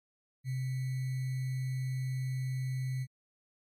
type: tone with sample-and-hold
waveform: sine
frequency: 130 Hz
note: C3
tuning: 11 cents flat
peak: -31 dBFS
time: 0.44-3.07 s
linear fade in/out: 50 ms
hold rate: 2100 Hz
effects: MP3 64 kbps